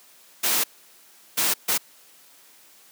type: noise bursts at uneven times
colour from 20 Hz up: white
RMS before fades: -22 dBFS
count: 3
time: 0.43-0.64 / 1.37-1.54 / 1.68-1.78 s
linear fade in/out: 10 ms
effects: white hiss -53 dBFS RMS until 2.91 s + high-pass 200 Hz 12 dB/octave